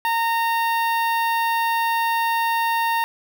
sawtooth tone with notch filter, 920 Hz, A#5, 23 cents flat, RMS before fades -21 dBFS, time 0.05-3.04 s, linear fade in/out 0 ms, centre 7100 Hz, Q 0.52, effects none

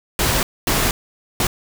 pink noise bursts at uneven times, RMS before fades -18 dBFS, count 3, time 0.19-0.43 / 0.67-0.91 / 1.4-1.47 s, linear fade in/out 2 ms, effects none

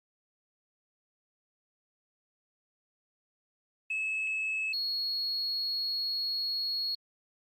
sine tone pair in turn, 2592 / 4324 Hz, E7 / C#8, -30 / -44 cents, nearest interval major sixth, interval 886 cents, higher second, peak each -28 dBFS, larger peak neither, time 3.9-4.73 / 4.73-6.95 s, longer second, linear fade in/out 5 ms, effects tanh soft clip ceiling -27 dBFS + Opus 24 kbps

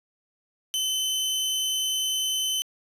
sawtooth tone, 3050 Hz, G7, 48 cents flat, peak -21 dBFS, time 0.74-2.62 s, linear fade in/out 0 ms, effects resampled to 32000 Hz + 10-bit

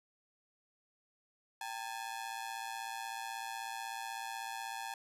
sawtooth ring-modulated tone, 847 Hz, G#5, 34 cents sharp, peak -33 dBFS, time 1.61-4.94 s, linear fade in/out 2 ms, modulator 58.1 Hz, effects resampled to 32000 Hz

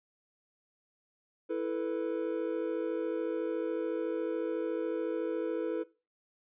triangle chord, E suspended fourth, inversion none, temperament equal, 329.6 / 440 / 493.9 Hz, E4 / A4 / B4, 0 / 0 / 0 cents, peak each -33 dBFS, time 1.49-5.84 s, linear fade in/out 20 ms, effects noise-tail reverb RT60 0.3 s tail -19 dB re dry + resampled to 8000 Hz

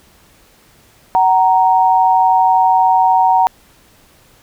sine tone pair together, 752 / 931.8 Hz, F#5 / A#5, +28 / -1 cents, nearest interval major third, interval 371 cents, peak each -11 dBFS, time 1.15-3.47 s, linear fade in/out 0 ms, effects pink hiss -49 dBFS RMS until 4.42 s

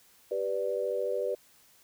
sine chord, G major, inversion none, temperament equal, 392 / 493.9 / 587.3 Hz, G4 / B4 / D5, 0 / 0 / 0 cents, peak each -34 / -31 / -33 dBFS, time 0.31-1.35 s, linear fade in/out 5 ms, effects white hiss -61 dBFS RMS until 1.83 s

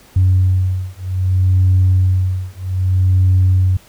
sine beating tone pair, 92.5 / 93.13 Hz, F#2 / F#2, 0 / +12 cents, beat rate 0.63 Hz, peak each -13 dBFS, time 0.16-3.77 s, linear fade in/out 5 ms, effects tanh soft clip ceiling -5 dBFS + pink hiss -46 dBFS RMS until 3.88 s

